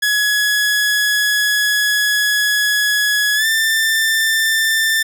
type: tone with pitch glide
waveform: sawtooth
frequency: 1684 to 1784.1 Hz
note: G#6 to A6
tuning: +24 to +24 cents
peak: -10 dBFS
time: 0.02-5.03 s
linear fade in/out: 10 ms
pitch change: +100 cents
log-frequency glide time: 3.35-3.46 s
effects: none